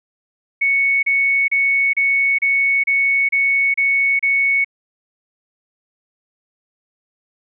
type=tone bursts; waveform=sine; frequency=2217 Hz; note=C#7; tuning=in tune; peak=-13 dBFS; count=9; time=0.61-4.646 s; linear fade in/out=10 ms; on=420 ms; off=32 ms; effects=none